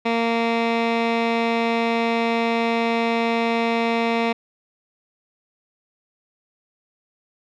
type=tone with low-pass filter; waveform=15% pulse; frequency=230.8 Hz; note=A#3; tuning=17 cents flat; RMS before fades=-21 dBFS; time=0.05-4.33 s; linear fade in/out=10 ms; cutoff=3000 Hz; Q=1.6; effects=none